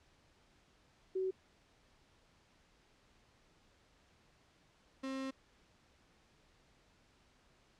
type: tone pair in turn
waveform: sine / 35% pulse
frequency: 376.9 / 266.5 Hz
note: F#4 / C4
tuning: +32 / +32 cents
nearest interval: tritone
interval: 600 cents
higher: first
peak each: -33 / -37 dBFS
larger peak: first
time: 1.15-1.31 / 5.03-5.31 s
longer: second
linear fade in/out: 10 ms
effects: pink hiss -69 dBFS RMS until 7.79 s + low-pass 6000 Hz 12 dB/octave